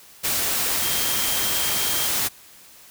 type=tone in noise; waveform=sine; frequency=3194 Hz; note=G7; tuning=32 cents sharp; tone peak=-31 dBFS; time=0.81-2.08 s; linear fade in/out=20 ms; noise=white; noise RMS=-23 dBFS; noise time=0.23-2.29 s; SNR=-11 dB; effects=white hiss -48 dBFS RMS until 2.9 s